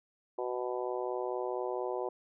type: harmonic tone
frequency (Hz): 124.3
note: B2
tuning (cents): +12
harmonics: 3 / 4 / 5 / 6 / 7 / 8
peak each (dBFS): -36 / -38 / -40 / -42 / -43 / -44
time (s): 0.38-2.09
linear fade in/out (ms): 5
effects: none